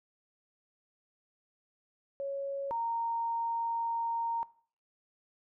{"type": "tone pair in turn", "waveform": "sine", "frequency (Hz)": [554, 925.3], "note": ["C#5", "A#5"], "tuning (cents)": [-1, -13], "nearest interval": "major sixth", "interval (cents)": 888, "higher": "second", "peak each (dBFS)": [-33, -31], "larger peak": "second", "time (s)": [[2.2, 2.71], [2.71, 4.43]], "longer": "second", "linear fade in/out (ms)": 0, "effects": ["noise-tail reverb RT60 0.5 s tail -20 dB re dry"]}